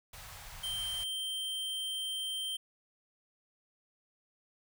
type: band-stop noise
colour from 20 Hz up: pink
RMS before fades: -48 dBFS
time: 0.13-1.04 s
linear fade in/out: 5 ms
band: 140 to 640 Hz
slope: 24 dB/octave
type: tone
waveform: square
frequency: 3136 Hz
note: G7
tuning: in tune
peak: -35 dBFS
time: 0.63-2.57 s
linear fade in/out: 10 ms
effects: none